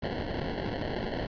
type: noise with sample-and-hold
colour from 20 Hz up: violet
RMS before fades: -33 dBFS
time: 0.02-1.27 s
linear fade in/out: 10 ms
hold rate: 1225 Hz
effects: resampled to 11025 Hz